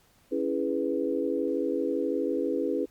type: chord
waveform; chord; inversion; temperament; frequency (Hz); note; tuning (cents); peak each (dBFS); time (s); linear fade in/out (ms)
sine; C# minor seventh; none; equal; 277.2 / 329.6 / 415.3 / 493.9; C#4 / E4 / G#4 / B4; 0 / 0 / 0 / 0; -31; 0.31-2.86; 20
effects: pink hiss -63 dBFS RMS until 2.9 s + Opus 48 kbps